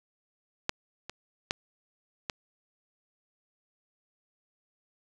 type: clicks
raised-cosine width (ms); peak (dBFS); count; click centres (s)
0.2; -9 / -21 / -10 / -14; 4; 0.694 / 1.096 / 1.509 / 2.298
effects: none